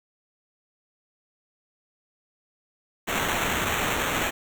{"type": "noise with sample-and-hold", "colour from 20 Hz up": "white", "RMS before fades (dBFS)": -26, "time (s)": [3.07, 4.31], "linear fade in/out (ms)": 20, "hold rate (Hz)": 4900, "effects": []}